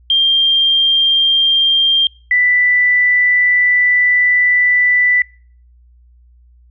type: tone pair in turn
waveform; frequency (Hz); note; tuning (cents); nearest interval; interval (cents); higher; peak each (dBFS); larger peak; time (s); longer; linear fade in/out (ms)
sine; 3189 / 1980.1; G7 / B6; +29 / +4; minor sixth; 825; first; -9; neither; 0.1-2.07 / 2.31-5.22; second; 2
effects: noise-tail reverb RT60 0.5 s tail -25 dB re dry + added 60 Hz sine -44 dBFS peak until 6.7 s